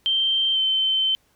sine tone pair in turn, 3136 / 3087 Hz, G7 / G7, 0 / -27 cents, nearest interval unison, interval 27 cents, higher first, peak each -18 dBFS, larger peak neither, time 0.06-0.56 / 0.56-1.15 s, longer second, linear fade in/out 0 ms, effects pink hiss -63 dBFS RMS until 1.35 s

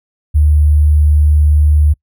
sine tone with sample-and-hold, 74.8 Hz, D2, 32 cents sharp, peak -6 dBFS, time 0.34-1.94 s, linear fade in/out 20 ms, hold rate 11025 Hz, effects noise-tail reverb RT60 0.1 s tail -26 dB re dry

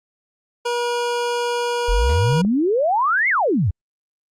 25% pulse tone, 479.9 Hz, B4, 50 cents flat, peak -16 dBFS, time 0.65-2.42 s, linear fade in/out 10 ms
sine exponential two-way sweep, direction up then down, 38.18 to 2221 to 76.8 Hz, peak -15 dBFS, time 1.88-3.71 s, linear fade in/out 10 ms, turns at 3.29 s
15% pulse tone with exponential decay, 225 Hz, A3, 39 cents sharp, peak -24 dBFS, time 2.09-2.39 s, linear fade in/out 2 ms, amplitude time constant 65 ms
click, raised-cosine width 2 ms, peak -18 dBFS, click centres 2.449 s
effects low-pass 8000 Hz 12 dB/octave + Opus 48 kbps

